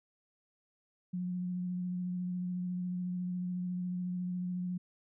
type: tone with vibrato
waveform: sine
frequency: 180 Hz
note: F#3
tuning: 47 cents flat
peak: -33 dBFS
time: 1.13-4.78 s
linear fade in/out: 10 ms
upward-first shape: sine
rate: 14 Hz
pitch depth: 16 cents each way
effects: none